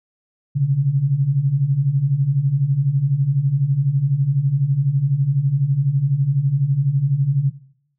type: beating tone pair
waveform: sine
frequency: 130 / 142 Hz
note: C3 / C#3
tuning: -11 / +42 cents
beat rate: 12 Hz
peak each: -21 / -15 dBFS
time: 0.55-7.51 s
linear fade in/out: 20 ms
effects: noise-tail reverb RT60 0.7 s tail -18 dB re dry